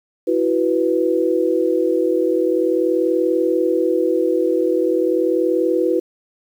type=chord; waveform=sine; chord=E suspended second; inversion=none; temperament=equal; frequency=329.6 / 370 / 493.9 Hz; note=E4 / F#4 / B4; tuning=0 / 0 / 0 cents; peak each=-19 dBFS; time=0.27-6 s; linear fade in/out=10 ms; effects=8-bit